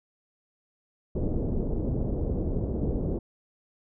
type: low-pass noise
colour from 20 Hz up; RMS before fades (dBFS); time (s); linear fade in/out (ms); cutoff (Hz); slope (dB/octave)
pink; -28; 1.15-3.19; 5; 490; 24
effects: none